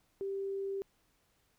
sine tone, 392 Hz, G4, in tune, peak -34 dBFS, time 0.21-0.82 s, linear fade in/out 0 ms, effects pink hiss -73 dBFS RMS until 1.58 s

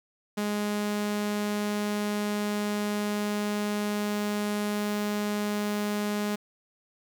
sawtooth tone, 207.7 Hz, G#3, in tune, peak -23 dBFS, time 0.37-6.36 s, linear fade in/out 10 ms, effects 9-bit

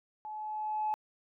sine tone with level ramp, 856 Hz, A5, 48 cents flat, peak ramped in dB -39 to -27 dBFS, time 0.25-0.94 s, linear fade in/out 0 ms, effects tanh soft clip ceiling -24 dBFS

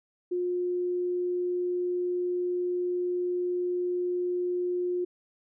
sine tone, 357.1 Hz, F4, 39 cents sharp, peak -26 dBFS, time 0.31-5.05 s, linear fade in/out 10 ms, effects none

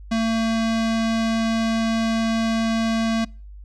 square tone with low-pass filter, 225.6 Hz, A3, 44 cents sharp, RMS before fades -21 dBFS, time 0.11-3.25 s, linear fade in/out 10 ms, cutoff 5400 Hz, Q 1.1, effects noise-tail reverb RT60 0.4 s tail -26 dB re dry + added 50 Hz sine -37 dBFS peak until 3.64 s

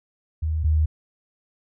sine tone pair in turn, 78.6 / 77.56 Hz, D#2 / D#2, +18 / -5 cents, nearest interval unison, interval 23 cents, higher first, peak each -21 / -16 dBFS, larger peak second, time 0.42-0.64 / 0.64-0.86 s, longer neither, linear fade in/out 10 ms, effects none

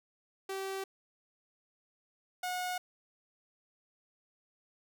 sawtooth tone pair in turn, 386.4 / 726.5 Hz, G4 / F#5, -25 / -32 cents, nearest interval major seventh, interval 1093 cents, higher second, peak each -32 / -30 dBFS, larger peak second, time 0.49-0.84 / 2.43-2.78 s, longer neither, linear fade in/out 5 ms, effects none

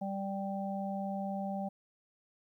harmonic tone, 196 Hz, G3, in tune, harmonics 1 / 3 / 4, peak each -36 / -41 / -39 dBFS, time 0.01-1.69 s, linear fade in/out 10 ms, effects 12-bit

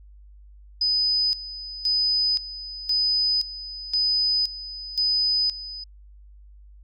sine tone with tremolo, 5000 Hz, D#8, 8 cents sharp, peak -19 dBFS, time 0.81-5.84 s, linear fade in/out 5 ms, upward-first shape square, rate 0.96 Hz, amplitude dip 80%, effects added 50 Hz sine -45 dBFS peak until 6.83 s

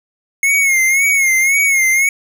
square tone with vibrato, 2166 Hz, C#7, 41 cents flat, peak -11 dBFS, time 0.43-2.09 s, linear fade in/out 2 ms, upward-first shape sine, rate 1.9 Hz, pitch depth 73 cents each way, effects none

